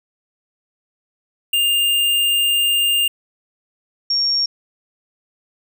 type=tone pair in turn; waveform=square / sine; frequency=2806 / 5538 Hz; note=F7 / F8; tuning=+8 / -15 cents; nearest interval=octave; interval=1177 cents; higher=second; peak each=-15 dBFS; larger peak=neither; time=1.53-3.08 / 4.1-4.46 s; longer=first; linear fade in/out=5 ms; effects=none